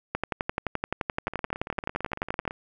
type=two click trains; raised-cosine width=0.5 ms; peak=-20 / -11 dBFS; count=23 / 28; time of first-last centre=1.28-2.509 / 0.15-2.478 s; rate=17.9 / 11.6 Hz; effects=none